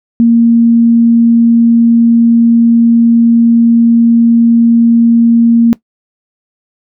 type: tone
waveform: sine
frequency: 232.4 Hz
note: A#3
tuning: 5 cents flat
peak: -3 dBFS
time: 0.2-5.73 s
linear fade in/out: 0 ms
effects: noise-tail reverb RT60 0.1 s tail -19 dB re dry